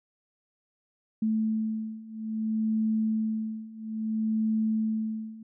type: beating tone pair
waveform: sine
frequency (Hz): 218.9 / 219.5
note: A3 / A3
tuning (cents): -9 / -4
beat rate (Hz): 0.6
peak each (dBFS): -30 / -28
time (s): 1.22-5.43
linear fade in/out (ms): 5
effects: none